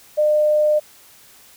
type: tone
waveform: sine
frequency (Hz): 604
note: D5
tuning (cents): +48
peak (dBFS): -13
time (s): 0.17-0.8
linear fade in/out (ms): 20
effects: white hiss -48 dBFS RMS until 1.56 s